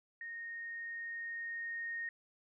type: tone with level ramp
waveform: sine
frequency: 1854 Hz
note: A#6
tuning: 10 cents flat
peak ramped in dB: -42 to -37 dBFS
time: 0.21-2.09 s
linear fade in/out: 2 ms
effects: none